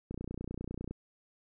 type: click train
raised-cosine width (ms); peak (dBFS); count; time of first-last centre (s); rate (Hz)
3; -26; 25; 0.11-0.91; 30
effects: none